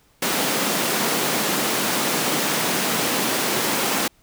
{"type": "high-pass noise", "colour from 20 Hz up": "pink", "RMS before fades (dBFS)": -22, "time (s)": [0.22, 4.08], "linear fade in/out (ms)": 5, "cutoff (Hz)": 180, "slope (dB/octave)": 24, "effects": ["pink hiss -59 dBFS RMS until 4.22 s"]}